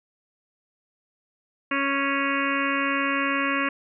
harmonic tone, 277.2 Hz, C#4, in tune, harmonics 1 / 2 / 4 / 5 / 6 / 7 / 8 / 9 / 10, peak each -28 / -33 / -28 / -33 / -30 / -32 / -32 / -33 / -33 dBFS, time 1.71-3.69 s, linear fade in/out 5 ms, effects none

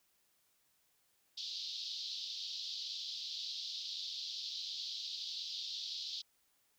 white band-pass noise, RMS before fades -43 dBFS, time 1.37-6.22 s, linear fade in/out 10 ms, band 3400 to 4900 Hz, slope 48 dB/octave, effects white hiss -75 dBFS RMS until 6.78 s

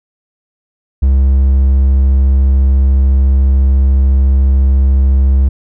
triangle tone, 67 Hz, C2, 42 cents sharp, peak -4 dBFS, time 1.02-5.49 s, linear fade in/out 10 ms, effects none

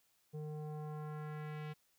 square tone with low-pass filter sweep, 152 Hz, D#3, 40 cents flat, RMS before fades -44 dBFS, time 0.33-1.74 s, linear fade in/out 20 ms, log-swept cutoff 460 to 2900 Hz, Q 1.5, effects white hiss -75 dBFS RMS until 1.98 s

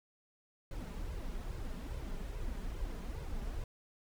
brown noise with flanger, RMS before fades -40 dBFS, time 0.71-3.64 s, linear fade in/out 2 ms, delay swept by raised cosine 1.9 to 5 ms, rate 2.4 Hz, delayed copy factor +0.65, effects none

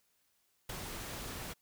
pink noise with ADSR envelope, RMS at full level -38 dBFS, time 0.69-1.54 s, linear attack 7 ms, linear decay 7 ms, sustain -5 dB, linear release 21 ms, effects white hiss -75 dBFS RMS until 1.61 s

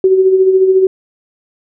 sine tone with tremolo, 378.2 Hz, F#4, 38 cents sharp, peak -4 dBFS, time 0.04-0.87 s, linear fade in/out 2 ms, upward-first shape sine, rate 14 Hz, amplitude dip 50%, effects none

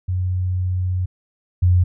sine tone pair in turn, 91.5 / 89.67 Hz, F#2 / F2, -19 / +46 cents, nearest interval unison, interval 35 cents, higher first, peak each -18 / -11 dBFS, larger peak second, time 0.08-1.06 / 1.62-1.84 s, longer first, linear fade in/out 10 ms, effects none

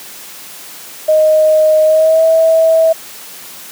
sine tone with pitch glide, 622.3 to 648.4 Hz, D#5 to E5, 0 to -29 cents, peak -6 dBFS, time 1.08-2.93 s, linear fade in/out 10 ms, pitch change +71 cents, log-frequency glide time 1.85-2.24 s, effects white hiss -32 dBFS RMS until 3.71 s + high-pass 150 Hz 12 dB/octave

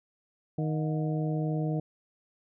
harmonic tone with a mistuned harmonic, 155.56 Hz, D#3, in tune, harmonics 1 / 2 / 3 / 4 / 5, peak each -28 / -34 / -38 / -40 / -42 dBFS, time 0.58-1.8 s, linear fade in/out 5 ms, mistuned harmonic 5, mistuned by -120 cents, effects none

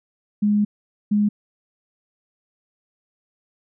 sine tone pair in turn, 207.7 / 207.7 Hz, G#3 / G#3, 0 / 0 cents, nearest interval unison, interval 0 cents, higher neither, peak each -15 dBFS, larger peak neither, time 0.42-0.65 / 1.11-1.29 s, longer first, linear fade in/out 10 ms, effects none

